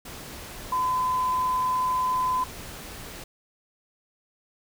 sine tone in noise, 1015 Hz, B5, 47 cents sharp, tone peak -22 dBFS, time 0.72-2.44 s, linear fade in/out 5 ms, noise pink, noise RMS -40 dBFS, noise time 0.05-3.24 s, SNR +15 dB, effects none

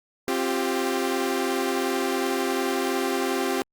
sawtooth chord, C suspended fourth, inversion none, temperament equal with one note detuned, 265 / 349.2 / 392 Hz, C4 / F4 / G4, +22 / 0 / 0 cents, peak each -24 / -25 / -23 dBFS, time 0.28-3.62 s, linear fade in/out 0 ms, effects Opus 48 kbps

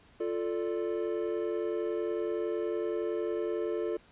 triangle chord, D minor, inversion first, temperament equal, 349.2 / 440 / 587.3 Hz, F4 / A4 / D5, 0 / 0 / 0 cents, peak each -31 / -31 / -37 dBFS, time 0.2-3.97 s, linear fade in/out 5 ms, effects pink hiss -60 dBFS RMS until 4.11 s + resampled to 8000 Hz

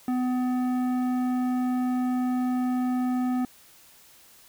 triangle tone with tanh clipping, 251.4 Hz, B3, 31 cents sharp, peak -25 dBFS, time 0.08-3.45 s, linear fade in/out 2 ms, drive 16 dB, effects white hiss -54 dBFS RMS until 4.48 s

